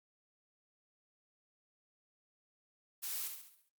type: noise with echo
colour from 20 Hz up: blue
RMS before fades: -40 dBFS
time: 3.02-3.29 s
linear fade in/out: 20 ms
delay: 68 ms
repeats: 6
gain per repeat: -6 dB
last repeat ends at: 3.698 s
effects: noise-tail reverb RT60 0.1 s tail -20 dB re dry + Opus 48 kbps